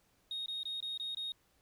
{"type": "tone bursts", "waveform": "sine", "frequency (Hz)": 3729, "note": "A#7", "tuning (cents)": 0, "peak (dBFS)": -35, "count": 6, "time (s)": [0.31, 1.32], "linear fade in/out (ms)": 2, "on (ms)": 150, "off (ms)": 22, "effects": ["tanh soft clip ceiling -34 dBFS", "pink hiss -72 dBFS RMS until 1.61 s"]}